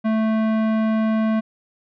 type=tone with tanh clipping; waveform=sine; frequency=220 Hz; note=A3; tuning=in tune; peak=-19 dBFS; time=0.04-1.41 s; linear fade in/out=20 ms; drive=17 dB; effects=none